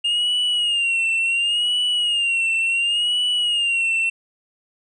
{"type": "tone with vibrato", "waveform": "triangle", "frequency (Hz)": 2818, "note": "F7", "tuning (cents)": 15, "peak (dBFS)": -16, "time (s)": [0.04, 4.1], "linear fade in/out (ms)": 10, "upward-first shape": "sine", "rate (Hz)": 0.7, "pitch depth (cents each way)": 82, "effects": ["resampled to 22050 Hz"]}